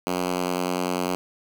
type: tone with high-pass filter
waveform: 5% pulse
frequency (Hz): 90.1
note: F#2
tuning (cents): -45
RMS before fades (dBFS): -26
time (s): 0.07-1.15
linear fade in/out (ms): 0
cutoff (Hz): 210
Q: 1.6
effects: none